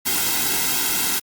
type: noise with comb filter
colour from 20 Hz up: white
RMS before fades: -21 dBFS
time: 0.05-1.2 s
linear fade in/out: 20 ms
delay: 1.7 ms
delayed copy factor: -0.8
effects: Opus 48 kbps